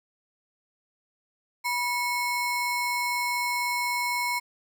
square ring-modulated tone, 1583 Hz, G6, 17 cents sharp, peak -23 dBFS, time 1.64-4.4 s, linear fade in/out 20 ms, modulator 610 Hz, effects 10-bit

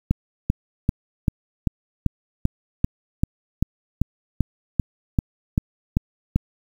click train, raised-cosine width 5 ms, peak -5 dBFS, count 17, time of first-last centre 0.11-6.36 s, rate 2.56 Hz, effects 7-bit

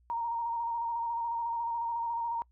sine tone with vibrato, 932.3 Hz, A#5, in tune, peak -30 dBFS, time 0.1-2.42 s, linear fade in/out 0 ms, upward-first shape square, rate 14 Hz, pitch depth 22 cents each way, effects noise-tail reverb RT60 0.1 s tail -26 dB re dry + added 60 Hz sine -62 dBFS peak until 2.51 s

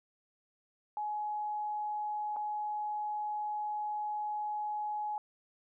sine tone with dropouts, 842 Hz, G#5, 24 cents sharp, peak -33 dBFS, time 0.97-5.18 s, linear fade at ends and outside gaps 1 ms, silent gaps 2.362-2.367 s, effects none

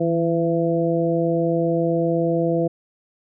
harmonic tone with a mistuned harmonic, 167.8 Hz, E3, 31 cents sharp, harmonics 1 / 2 / 3 / 4, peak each -23 / -22 / -22 / -26 dBFS, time 0-2.68 s, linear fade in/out 10 ms, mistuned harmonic 1, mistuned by -34 cents, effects none

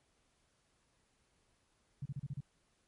sine tone bursts, 138.59 Hz, C#3, in tune, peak -37 dBFS, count 6, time 2.02-2.406 s, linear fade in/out 5 ms, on 36 ms, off 34 ms, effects pink hiss -75 dBFS RMS until 2.87 s + MP3 48 kbps

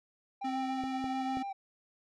triangle tone with vibrato, 784 Hz, G5, in tune, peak -34 dBFS, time 0.41-1.53 s, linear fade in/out 10 ms, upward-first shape square, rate 6.9 Hz, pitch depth 22 cents each way
square tone, 263.2 Hz, C4, 10 cents sharp, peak -35 dBFS, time 0.44-1.43 s, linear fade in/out 10 ms
clicks, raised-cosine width 2 ms, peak -30 dBFS, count 3, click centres 0.838 / 1.042 / 1.371 s
effects low-pass 5000 Hz 12 dB/octave

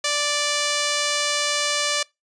5% pulse tone, 586 Hz, D5, 4 cents flat, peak -9 dBFS, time 0.04-2.03 s, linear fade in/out 5 ms, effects noise-tail reverb RT60 0.2 s tail -24 dB re dry + resampled to 22050 Hz

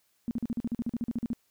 sine tone bursts, 235.1 Hz, A#3, 15 cents sharp, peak -27 dBFS, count 15, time 0.28-1.332 s, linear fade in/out 0 ms, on 30 ms, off 43 ms, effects white hiss -71 dBFS RMS until 1.5 s

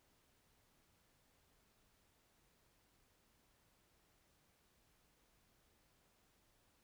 silence, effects pink hiss -75 dBFS RMS until 6.83 s

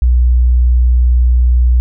sine tone, 61.1 Hz, B1, 18 cents flat, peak -6 dBFS, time 0.02-1.8 s, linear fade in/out 0 ms, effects none

